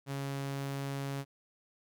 sawtooth tone, 138.4 Hz, C#3, 2 cents flat, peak -31 dBFS, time 0.06-1.25 s, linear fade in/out 50 ms, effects none

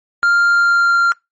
triangle tone with pitch glide, 1396.9 to 1386.4 Hz, F6 to F6, 0 to -13 cents, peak -8 dBFS, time 0.23-1.12 s, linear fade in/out 0 ms, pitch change -13 cents, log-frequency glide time 0.49-1 s, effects noise-tail reverb RT60 0.2 s tail -26 dB re dry + MP3 32 kbps

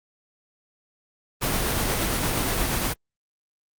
pink noise with tremolo, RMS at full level -23 dBFS, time 1.41-2.94 s, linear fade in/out 20 ms, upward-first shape triangle, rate 8.5 Hz, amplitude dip 25%, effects Opus 24 kbps

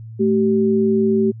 sine tone pair together, 218.5 / 384.9 Hz, A3 / G4, -12 / -32 cents, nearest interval minor seventh, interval 980 cents, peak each -16 dBFS, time 0.19-1.32 s, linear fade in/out 20 ms, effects added 112 Hz sine -32 dBFS peak until 1.4 s

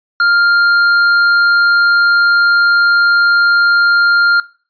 triangle tone with hard clipping, 1400 Hz, F6, 4 cents sharp, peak -10 dBFS, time 0.2-4.4 s, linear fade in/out 2 ms, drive 14 dB, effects noise-tail reverb RT60 0.4 s tail -21 dB re dry + resampled to 11025 Hz

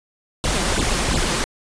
pink noise with flanger, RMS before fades -20 dBFS, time 0.44-1.44 s, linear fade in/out 0 ms, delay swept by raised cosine 0.24 to 5.84 ms, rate 2.8 Hz, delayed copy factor +0.95, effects resampled to 22050 Hz

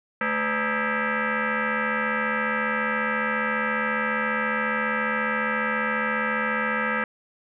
sine tone with frequency modulation, 143.7 Hz, D3, 37 cents flat, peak -22 dBFS, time 0.21-7.04 s, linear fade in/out 2 ms, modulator 362 Hz, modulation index 5.6, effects none

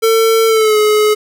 square tone with pitch glide, 450 to 424.7 Hz, A4 to G#4, +39 to +39 cents, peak -9 dBFS, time 0.02-1.15 s, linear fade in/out 20 ms, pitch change -100 cents, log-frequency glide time 0.46-0.77 s, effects none

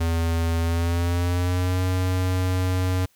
square tone with pitch glide, 83 to 92.09 Hz, E2 to F#2, +12 to -8 cents, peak -21 dBFS, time 0-3.06 s, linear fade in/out 10 ms, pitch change +180 cents, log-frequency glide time 0.6-1.81 s, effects white hiss -62 dBFS RMS until 3.15 s

